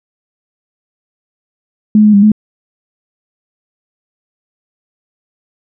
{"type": "tone with pitch steps", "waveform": "sine", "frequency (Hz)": [212.7, 211.2, 200.7, 213.1], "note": ["G#3", "G#3", "G3", "G#3"], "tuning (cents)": [42, 29, 41, 45], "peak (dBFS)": -3, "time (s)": [1.95, 2.318], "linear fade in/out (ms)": 2, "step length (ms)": 92, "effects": []}